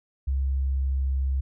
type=tone with pitch glide; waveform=sine; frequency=67.3 to 66.87 Hz; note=C2 to C2; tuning=+49 to +38 cents; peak=-22 dBFS; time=0.27-1.41 s; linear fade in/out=10 ms; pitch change=-11 cents; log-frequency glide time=0.39-1.13 s; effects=none